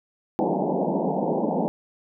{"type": "band-pass noise", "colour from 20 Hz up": "pink", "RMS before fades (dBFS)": -24, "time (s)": [0.39, 1.68], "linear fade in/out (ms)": 0, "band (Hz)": [160, 910], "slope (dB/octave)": 96, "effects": []}